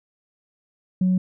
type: tone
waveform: sine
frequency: 184.4 Hz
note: F#3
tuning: 6 cents flat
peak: -15 dBFS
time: 1.01-1.18 s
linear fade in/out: 5 ms
effects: tanh soft clip ceiling -13 dBFS